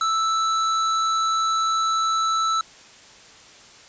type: tone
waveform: square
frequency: 1318.5 Hz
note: E6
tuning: in tune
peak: -20 dBFS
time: 0.01-2.61 s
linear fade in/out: 2 ms
effects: white hiss -47 dBFS RMS until 3.88 s + resampled to 16000 Hz